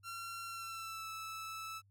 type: tone with pitch glide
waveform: sawtooth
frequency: 1366 to 1311.9 Hz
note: F6 to E6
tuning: -39 to -9 cents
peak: -39 dBFS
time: 0.03-1.82 s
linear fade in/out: 50 ms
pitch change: -70 cents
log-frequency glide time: 0.47-1.08 s
effects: added 99 Hz sine -65 dBFS peak until 1.9 s

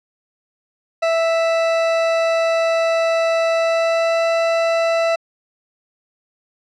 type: tone with pitch glide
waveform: 40% pulse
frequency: 659.3 to 663.5 Hz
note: E5 to E5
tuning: 0 to +11 cents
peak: -14 dBFS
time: 1.02-5.16 s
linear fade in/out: 10 ms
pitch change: +11 cents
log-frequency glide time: 3.51-4.26 s
effects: low-pass 4000 Hz 12 dB/octave

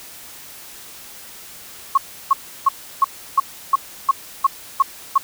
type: tone bursts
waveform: sine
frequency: 1095 Hz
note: C#6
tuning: 22 cents flat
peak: -9 dBFS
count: 10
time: 1.95-5.18 s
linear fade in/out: 5 ms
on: 26 ms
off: 330 ms
effects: white hiss -39 dBFS RMS until 5.23 s

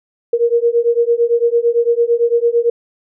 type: beating tone pair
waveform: sine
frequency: 466.2 / 475.1 Hz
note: A#4 / A#4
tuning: 0 / +33 cents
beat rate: 8.9 Hz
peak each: -14 dBFS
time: 0.33-2.7 s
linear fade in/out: 5 ms
effects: none

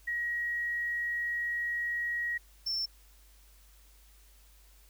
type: tone pair in turn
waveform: sine / triangle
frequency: 1900 / 5386 Hz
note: A#6 / E8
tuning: +33 / +36 cents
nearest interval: octave + tritone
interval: 1803 cents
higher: second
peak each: -30 / -29 dBFS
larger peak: second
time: 0.07-2.38 / 2.66-2.86 s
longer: first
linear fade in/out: 10 ms
effects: added 50 Hz sine -57 dBFS peak until 4.89 s + white hiss -63 dBFS RMS until 4.89 s

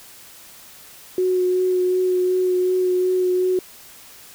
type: tone with vibrato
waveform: sine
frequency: 366.4 Hz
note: F#4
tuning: 17 cents flat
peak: -16 dBFS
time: 1.18-3.59 s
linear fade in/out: 2 ms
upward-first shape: sine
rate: 2.7 Hz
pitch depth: 14 cents each way
effects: white hiss -44 dBFS RMS until 4.34 s

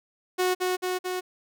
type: tone with echo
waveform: sawtooth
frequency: 366.4 Hz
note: F#4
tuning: 17 cents flat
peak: -18 dBFS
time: 0.38-0.55 s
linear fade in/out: 20 ms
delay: 220 ms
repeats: 3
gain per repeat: -2 dB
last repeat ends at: 1.21 s
effects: none

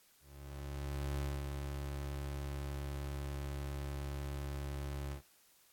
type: tone with ADSR envelope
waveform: 30% pulse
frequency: 70 Hz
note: C#2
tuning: 18 cents sharp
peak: -32 dBFS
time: 0.2-5.22 s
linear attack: 1000 ms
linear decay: 230 ms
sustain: -4 dB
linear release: 100 ms
effects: white hiss -67 dBFS RMS until 5.72 s + AAC 64 kbps

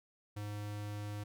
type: tone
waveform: square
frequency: 103.83 Hz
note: G#2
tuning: in tune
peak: -40 dBFS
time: 0.36-1.24 s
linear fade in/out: 10 ms
effects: none

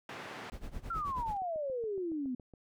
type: band-pass noise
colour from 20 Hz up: white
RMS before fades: -45 dBFS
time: 0.09-0.5 s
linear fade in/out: 2 ms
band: 130 to 1800 Hz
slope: 12 dB/octave
type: noise with tremolo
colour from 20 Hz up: brown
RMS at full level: -40 dBFS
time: 0.52-1.37 s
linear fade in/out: 0 ms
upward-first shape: sine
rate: 9.3 Hz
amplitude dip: 85%
type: exponential sweep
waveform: sine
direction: down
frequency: 1396.9 to 242.9 Hz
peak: -33 dBFS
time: 0.9-2.35 s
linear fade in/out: 5 ms
type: click train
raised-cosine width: 2 ms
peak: -39 dBFS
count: 9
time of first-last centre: 1.42-2.537 s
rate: 7.16 Hz
effects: none

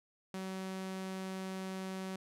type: tone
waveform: sawtooth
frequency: 189.2 Hz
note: F#3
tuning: 39 cents sharp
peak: -35 dBFS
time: 0.34-2.16 s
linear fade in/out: 2 ms
effects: low-pass 12000 Hz 12 dB/octave

